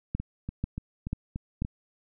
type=two click trains; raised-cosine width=5 ms; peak=-16 / -21 dBFS; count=4 / 6; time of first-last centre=0.15-1.621 / 0.2-1.649 s; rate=2.04 / 3.45 Hz; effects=none